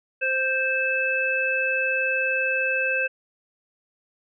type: harmonic tone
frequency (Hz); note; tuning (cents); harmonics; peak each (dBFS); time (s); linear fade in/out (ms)
523.3; C5; 0; 1 / 3 / 5; -28 / -25 / -24; 0.21-3.08; 20
effects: none